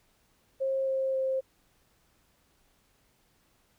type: tone with pitch steps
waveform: sine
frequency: 535 / 531.6 / 528.2 Hz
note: C5 / C5 / C5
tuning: +38 / +27 / +16 cents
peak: -26 dBFS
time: 0.6-1.41 s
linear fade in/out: 20 ms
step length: 270 ms
effects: pink hiss -68 dBFS RMS until 3.78 s